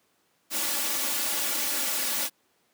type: noise with comb filter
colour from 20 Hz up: white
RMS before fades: -28 dBFS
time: 0.5-2.3 s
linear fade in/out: 50 ms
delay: 3.5 ms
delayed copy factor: +0.85
effects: pink hiss -68 dBFS RMS until 2.73 s + high-pass 200 Hz 12 dB/octave